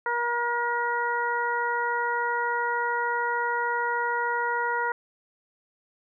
harmonic tone, 476.6 Hz, A#4, 38 cents sharp, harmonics 1 / 2 / 3 / 4, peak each -32 / -27 / -29 / -33 dBFS, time 0.06-4.92 s, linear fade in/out 2 ms, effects none

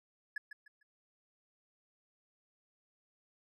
triangle tone with echo, 1700 Hz, G#6, 40 cents sharp, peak -32 dBFS, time 0.36-0.38 s, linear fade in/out 5 ms, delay 150 ms, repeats 3, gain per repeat -11 dB, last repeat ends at 0.83 s, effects tanh soft clip ceiling -31 dBFS

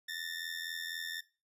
20% pulse ring-modulated tone, 1800 Hz, A6, 39 cents sharp, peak -30 dBFS, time 0.08-1.21 s, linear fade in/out 10 ms, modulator 42 Hz, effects noise-tail reverb RT60 0.3 s tail -18 dB re dry + resampled to 32000 Hz

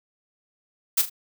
blue noise with echo, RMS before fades -19 dBFS, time 0.97-1.02 s, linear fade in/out 10 ms, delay 39 ms, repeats 2, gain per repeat -10 dB, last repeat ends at 1.098 s, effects none

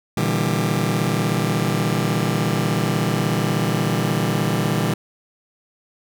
sawtooth chord, E half-diminished seventh, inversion second, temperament just, 118.67 / 148.33 / 164.81 / 197.78 Hz, Bb2 / D3 / E3 / G3, +31 / +18 / 0 / +16 cents, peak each -20 dBFS, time 0.17-4.94 s, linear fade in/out 5 ms, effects none

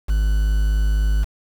triangle tone with quantisation, 51.91 Hz, G#1, in tune, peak -13 dBFS, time 0.08-1.25 s, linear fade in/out 20 ms, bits 6, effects none

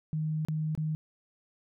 sine tone with dropouts, 155.56 Hz, D#3, in tune, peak -28 dBFS, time 0.13-0.95 s, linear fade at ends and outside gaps 0 ms, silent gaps 0.45-0.485 / 0.751-0.776 s, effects none

